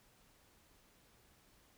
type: silence
effects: pink hiss -68 dBFS RMS until 1.77 s